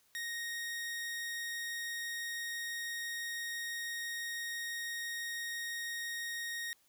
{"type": "tone", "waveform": "sawtooth", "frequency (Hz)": 1866, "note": "A#6", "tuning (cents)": 1, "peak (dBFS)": -34, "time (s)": [0.15, 6.73], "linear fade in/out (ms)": 0, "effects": ["white hiss -70 dBFS RMS until 6.88 s"]}